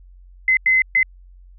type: tone bursts at uneven times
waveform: sine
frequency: 2050 Hz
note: C7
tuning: 36 cents flat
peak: -12 dBFS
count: 3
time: 0.48-0.57 / 0.66-0.82 / 0.95-1.03 s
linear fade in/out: 2 ms
effects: added 45 Hz sine -42 dBFS peak until 1.58 s